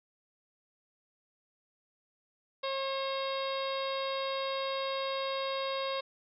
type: harmonic tone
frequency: 540 Hz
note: C#5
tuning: 45 cents flat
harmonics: 1 / 2 / 3 / 4 / 5 / 6 / 7 / 8 / 9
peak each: -34 / -37 / -47 / -45 / -45 / -47 / -42 / -48 / -49 dBFS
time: 2.63-6.01 s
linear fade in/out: 10 ms
effects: none